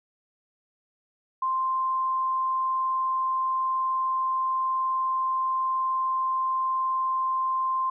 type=tone; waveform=sine; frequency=1046.5 Hz; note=C6; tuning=in tune; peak=-23 dBFS; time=1.42-7.9 s; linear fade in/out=5 ms; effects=none